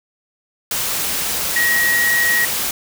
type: tone in noise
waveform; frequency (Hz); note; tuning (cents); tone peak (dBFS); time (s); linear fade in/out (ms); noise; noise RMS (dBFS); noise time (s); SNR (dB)
sine; 1900; A#6; +33; -14; 1.56-2.45; 2; white; -21; 0.71-2.71; +4
effects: none